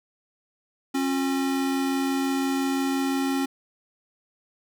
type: tone pair together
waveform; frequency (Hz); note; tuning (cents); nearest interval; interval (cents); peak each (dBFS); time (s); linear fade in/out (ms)
square; 271.6 / 357.4; C#4 / F4; -35 / +40; perfect fourth; 475; -24 / -33; 0.94-3.46; 10
effects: none